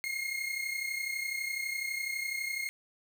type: tone pair together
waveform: 40% pulse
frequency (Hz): 2132 / 2164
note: C7 / C#7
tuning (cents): +32 / -42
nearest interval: unison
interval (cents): 26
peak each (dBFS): -34 / -36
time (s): 0.04-2.69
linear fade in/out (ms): 0
effects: 10-bit